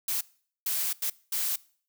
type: noise bursts at uneven times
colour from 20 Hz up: blue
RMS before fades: -29 dBFS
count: 4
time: 0.08-0.21 / 0.66-0.93 / 1.02-1.1 / 1.32-1.56 s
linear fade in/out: 5 ms
effects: noise-tail reverb RT60 0.5 s tail -22 dB re dry